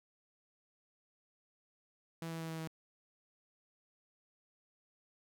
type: tone with pitch steps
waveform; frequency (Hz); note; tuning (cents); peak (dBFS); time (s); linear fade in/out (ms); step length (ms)
sawtooth; 164.81 / 163.77 / 162.73 / 161.7 / 160.67; E3 / E3 / E3 / E3 / E3; 0 / -11 / -22 / -33 / -44; -36; 2.22-2.675; 2; 91
effects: none